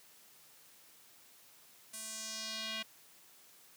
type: tone with band-pass filter sweep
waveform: square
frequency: 220 Hz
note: A3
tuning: in tune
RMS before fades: -42 dBFS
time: 1.93-2.83 s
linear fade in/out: 10 ms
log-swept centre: 9700 to 3000 Hz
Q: 2
effects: white hiss -61 dBFS RMS until 3.76 s + high-pass 100 Hz 12 dB/octave